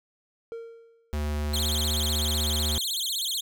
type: tone with exponential decay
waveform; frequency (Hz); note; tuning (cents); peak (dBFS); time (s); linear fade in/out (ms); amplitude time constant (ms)
triangle; 460.1; A#4; -23; -30; 0.52-1.21; 0; 150
type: tone with pitch glide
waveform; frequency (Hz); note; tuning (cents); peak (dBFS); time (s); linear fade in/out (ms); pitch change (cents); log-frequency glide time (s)
square; 74.4 to 75.53; D2 to D2; +23 to +49; -27; 1.13-2.78; 0; +26; 1.53-1.63
type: tone with vibrato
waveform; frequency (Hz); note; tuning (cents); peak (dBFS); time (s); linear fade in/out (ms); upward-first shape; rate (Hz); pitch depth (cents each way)
sawtooth; 3669; A#7; -28; -24; 1.53-3.41; 10; sine; 16; 290
effects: none